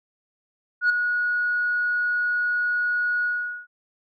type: tone with ADSR envelope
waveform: sine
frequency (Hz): 1455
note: F#6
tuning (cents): -29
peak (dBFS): -12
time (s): 0.81-3.67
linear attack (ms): 87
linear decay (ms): 8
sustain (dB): -8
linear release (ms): 430
effects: tanh soft clip ceiling -14 dBFS